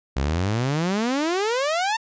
sawtooth exponential sweep, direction up, 62.8 to 920 Hz, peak -17 dBFS, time 0.16-1.97 s, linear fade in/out 10 ms, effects resampled to 16000 Hz

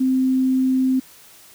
sine tone, 260.3 Hz, C4, 9 cents flat, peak -15 dBFS, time 0-1 s, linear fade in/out 10 ms, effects white hiss -47 dBFS RMS until 1.54 s

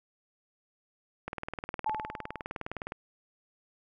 click train, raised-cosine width 0.5 ms, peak -20 dBFS, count 33, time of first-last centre 1.28-2.921 s, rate 19.5 Hz
sine tone with exponential decay, 864 Hz, A5, 32 cents flat, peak -26 dBFS, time 1.86-2.42 s, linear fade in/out 5 ms, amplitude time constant 120 ms
effects none

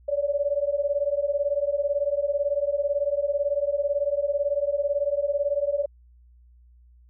sine beating tone pair, 563 / 581 Hz, C#5 / D5, +27 / -19 cents, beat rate 18 Hz, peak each -25 dBFS, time 0.08-5.86 s, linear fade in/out 10 ms, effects added 60 Hz sine -51 dBFS peak until 7.09 s

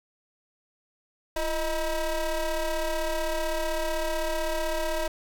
35% pulse ring-modulated tone, 321.9 Hz, E4, 41 cents flat, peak -21 dBFS, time 1.36-5.08 s, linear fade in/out 5 ms, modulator 304 Hz, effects none

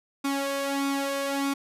sawtooth tone with flanger, 277.2 Hz, C#4, in tune, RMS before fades -28 dBFS, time 0.24-1.54 s, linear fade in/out 10 ms, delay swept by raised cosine 0.83 to 1.93 ms, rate 1.6 Hz, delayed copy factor +0.65, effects resampled to 32000 Hz

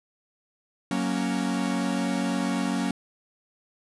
45% pulse chord, F# major, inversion none, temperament equal, 185 / 233.1 / 277.2 Hz, F#3 / A#3 / C#4, 0 / 0 / 0 cents, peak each -29 dBFS, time 0.91-2.91 s, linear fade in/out 2 ms, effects resampled to 24000 Hz

